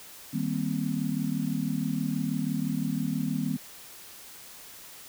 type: chord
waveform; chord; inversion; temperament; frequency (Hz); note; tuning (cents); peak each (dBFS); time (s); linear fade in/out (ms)
sine; C minor seventh; first; just; 156.98 / 196.22 / 235.5 / 261.6; Eb3 / G3 / Bb3 / C4; +16 / +2 / +18 / 0; -32; 0.33-3.57; 10
effects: white hiss -47 dBFS RMS until 5.08 s